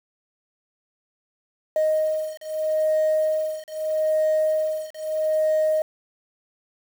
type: beating tone pair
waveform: sine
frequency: 622.3 / 623.09 Hz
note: D#5 / D#5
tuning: 0 / +2 cents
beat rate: 0.79 Hz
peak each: -22 dBFS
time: 1.76-5.82 s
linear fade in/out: 2 ms
effects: tanh soft clip ceiling -14 dBFS + 7-bit